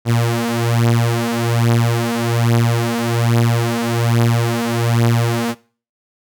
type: beating tone pair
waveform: sawtooth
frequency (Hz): 116.54 / 117.74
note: A#2 / A#2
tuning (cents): 0 / +18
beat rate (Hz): 1.2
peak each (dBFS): -13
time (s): 0.05-5.55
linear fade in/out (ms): 50
effects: noise-tail reverb RT60 0.4 s tail -21 dB re dry